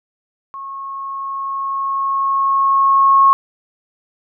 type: tone with level ramp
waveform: sine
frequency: 1092 Hz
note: C#6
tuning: 26 cents flat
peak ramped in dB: -27 to -6 dBFS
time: 0.54-3.33 s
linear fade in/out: 0 ms
effects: none